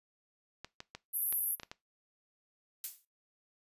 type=clicks; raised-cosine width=0.2 ms; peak=-26 dBFS; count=7; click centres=0.646 / 0.804 / 0.95 / 1.326 / 1.598 / 1.633 / 1.715 s
type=band-pass noise; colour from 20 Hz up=pink; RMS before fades=-34 dBFS; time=1.13-1.56 s; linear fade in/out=20 ms; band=11000 to 13000 Hz; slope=96 dB/octave
type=noise with exponential decay; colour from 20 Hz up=violet; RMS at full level=-32 dBFS; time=2.84-3.05 s; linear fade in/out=1 ms; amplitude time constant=44 ms
effects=noise-tail reverb RT60 0.2 s tail -20 dB re dry + resampled to 32000 Hz